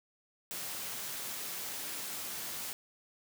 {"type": "high-pass noise", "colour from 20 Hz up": "white", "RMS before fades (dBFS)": -40, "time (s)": [0.51, 2.73], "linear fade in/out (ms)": 0, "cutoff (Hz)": 100, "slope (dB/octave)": 24, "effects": []}